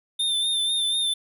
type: tone with vibrato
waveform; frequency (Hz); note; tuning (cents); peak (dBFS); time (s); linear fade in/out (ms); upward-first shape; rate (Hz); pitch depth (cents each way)
square; 3594; A7; +36; -22; 0.19-1.14; 10; sine; 4.1; 38
effects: none